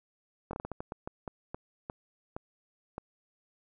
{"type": "slowing click train", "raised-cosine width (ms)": 1, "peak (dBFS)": -23, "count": 14, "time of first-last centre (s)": [0.51, 2.981], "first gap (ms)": 22, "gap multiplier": 1.32, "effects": []}